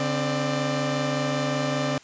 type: tone cluster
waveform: sawtooth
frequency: 142.9 / 260.6 / 595 Hz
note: D3 / C4 / D5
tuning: -47 / -7 / +22 cents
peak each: -24 dBFS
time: 0-1.98 s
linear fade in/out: 2 ms
effects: white hiss -51 dBFS RMS until 2.03 s + resampled to 16000 Hz